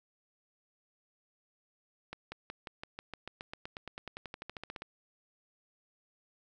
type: accelerating click train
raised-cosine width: 0.3 ms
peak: -25 dBFS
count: 25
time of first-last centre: 2.13-4.82 s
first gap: 190 ms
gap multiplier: 0.95
effects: none